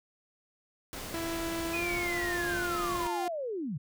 pink noise, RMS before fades -40 dBFS, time 0.93-3.07 s, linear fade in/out 0 ms
sawtooth tone with pitch glide, 332.2 to 348.9 Hz, E4 to F4, +13 to -2 cents, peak -29 dBFS, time 1.14-3.28 s, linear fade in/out 2 ms, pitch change +85 cents, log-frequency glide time 1.71-1.85 s
sine linear sweep, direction down, 2504 to 122.3 Hz, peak -32 dBFS, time 1.73-3.78 s, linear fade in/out 10 ms
effects none

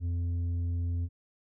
sine tone with tanh clipping, 86.3 Hz, F2, 20 cents flat, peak -29 dBFS, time 0-1.09 s, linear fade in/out 50 ms, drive 5 dB, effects none

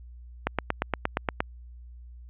click train, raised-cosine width 0.5 ms, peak -9 dBFS, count 9, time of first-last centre 0.47-1.405 s, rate 8.56 Hz, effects added 60 Hz sine -43 dBFS peak until 2.29 s + resampled to 8000 Hz

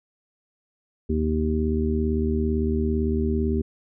harmonic tone, 77.8 Hz, D#2, in tune, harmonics 1 / 2 / 3 / 4 / 5, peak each -24 / -36 / -25 / -33 / -27 dBFS, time 1.09-3.62 s, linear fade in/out 10 ms, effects none

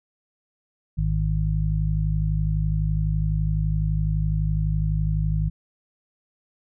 harmonic tone, 51.91 Hz, G#1, in tune, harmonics 1 / 2 / 3, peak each -23 / -27 / -24 dBFS, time 0.97-5.5 s, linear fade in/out 20 ms, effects none

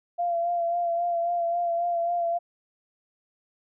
sine tone with vibrato, 688 Hz, F5, 26 cents flat, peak -23 dBFS, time 0.18-2.39 s, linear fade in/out 20 ms, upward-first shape sine, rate 3.7 Hz, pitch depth 29 cents each way, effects none

